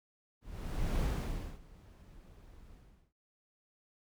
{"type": "noise with ADSR envelope", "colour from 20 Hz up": "brown", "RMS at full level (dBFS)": -31, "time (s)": [0.41, 3.13], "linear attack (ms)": 610, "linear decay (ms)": 570, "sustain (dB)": -24, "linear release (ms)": 420, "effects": []}